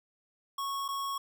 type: tone with dropouts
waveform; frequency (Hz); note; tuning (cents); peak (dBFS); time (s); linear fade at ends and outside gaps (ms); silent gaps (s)
square; 1103; C#6; -9; -33; 0.58-1.18; 5; 0.881-0.886
effects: none